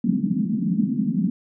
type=band-pass noise; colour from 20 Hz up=white; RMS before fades=-22 dBFS; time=0.04-1.3 s; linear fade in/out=5 ms; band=170 to 240 Hz; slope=48 dB/octave; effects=none